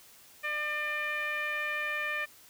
10% pulse tone with low-pass filter, 599 Hz, D5, 34 cents sharp, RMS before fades -33 dBFS, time 0.43-2.26 s, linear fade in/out 20 ms, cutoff 2100 Hz, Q 7.3, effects white hiss -56 dBFS RMS until 2.49 s

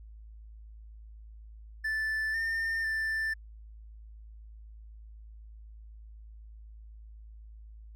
triangle tone with pitch steps, 1757 / 1809 / 1772 Hz, A6 / A6 / A6, -3 / +48 / +12 cents, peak -27 dBFS, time 1.84-3.34 s, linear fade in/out 10 ms, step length 500 ms, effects added 54 Hz sine -46 dBFS peak until 7.95 s

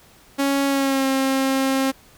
sawtooth tone with pitch glide, 277.2 to 267.6 Hz, C#4 to C4, 0 to +39 cents, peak -14 dBFS, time 0.38-1.92 s, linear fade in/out 20 ms, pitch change -61 cents, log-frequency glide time 0.67-1.06 s, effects pink hiss -51 dBFS RMS until 2.17 s

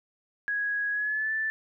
sine tone with pitch glide, 1661.2 to 1760 Hz, G#6 to A6, 0 to 0 cents, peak -26 dBFS, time 0.48-1.5 s, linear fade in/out 0 ms, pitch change +100 cents, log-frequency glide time 0.91-1.32 s, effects none

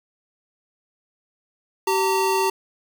square tone pair together, 385 / 910 Hz, G4 / A#5, -31 / -42 cents, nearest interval octave + minor third, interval 1489 cents, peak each -22 dBFS, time 1.87-2.5 s, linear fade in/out 5 ms, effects 7-bit

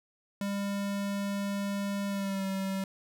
square tone with pitch glide, 200 to 192.85 Hz, G3 to G3, +35 to -28 cents, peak -31 dBFS, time 0.41-2.84 s, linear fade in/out 2 ms, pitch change -63 cents, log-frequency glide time 2.08-2.46 s, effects none

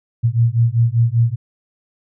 sine beating tone pair, 114.3 / 119.4 Hz, A#2 / A#2, -34 / +42 cents, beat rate 5.1 Hz, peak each -15 dBFS, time 0.23-1.36 s, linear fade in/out 20 ms, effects none

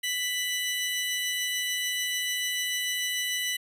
sawtooth tone pair together, 1983.6 / 2972 Hz, B6 / F#7, +7 / +7 cents, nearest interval perfect fifth, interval 700 cents, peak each -27 dBFS, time 0.03-3.57 s, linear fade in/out 10 ms, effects resampled to 32000 Hz

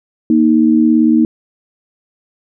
sine tone pair together, 234.5 / 312.4 Hz, A#3 / D#4, +11 / +7 cents, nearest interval perfect fourth, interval 496 cents, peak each -10 dBFS, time 0.3-1.25 s, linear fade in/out 2 ms, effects none

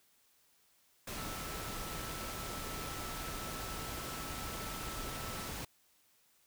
sine tone in noise, 1318 Hz, E6, 1 cent flat, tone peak -48 dBFS, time 1.17-5.48 s, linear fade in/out 5 ms, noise pink, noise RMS -42 dBFS, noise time 1.07-5.65 s, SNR -9 dB, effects white hiss -70 dBFS RMS until 6.46 s

